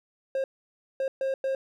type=tone bursts at uneven times; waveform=triangle; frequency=535 Hz; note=C5; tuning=38 cents sharp; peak=-23 dBFS; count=4; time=0.35-0.44 / 1-1.08 / 1.21-1.34 / 1.44-1.55 s; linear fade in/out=2 ms; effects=none